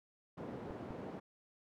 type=band-pass noise; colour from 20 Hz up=white; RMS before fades=-46 dBFS; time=0.37-1.2 s; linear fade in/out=10 ms; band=120 to 480 Hz; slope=12 dB/octave
type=clicks; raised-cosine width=5 ms; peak=-36 dBFS; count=2; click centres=0.707 / 0.907 s
effects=none